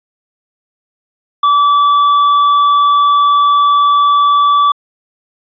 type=tone with hard clipping; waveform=triangle; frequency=1154 Hz; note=D6; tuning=31 cents flat; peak=-8 dBFS; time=1.43-4.72 s; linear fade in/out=5 ms; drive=8 dB; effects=resampled to 11025 Hz